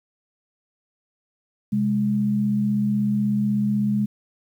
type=tone pair together; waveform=sine; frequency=131.49 / 207.7 Hz; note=C3 / G#3; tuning=+9 / 0 cents; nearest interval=minor sixth; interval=791 cents; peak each=-27 / -19 dBFS; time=1.72-4.06 s; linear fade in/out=10 ms; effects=9-bit